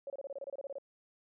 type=tone bursts; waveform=sine; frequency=554.4 Hz; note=C#5; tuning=in tune; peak=-38 dBFS; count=13; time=0.07-0.784 s; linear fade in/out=2 ms; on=30 ms; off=27 ms; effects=none